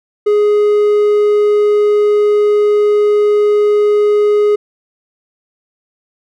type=tone; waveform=triangle; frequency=416.6 Hz; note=G#4; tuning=5 cents sharp; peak=-6 dBFS; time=0.26-4.56 s; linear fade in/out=10 ms; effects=none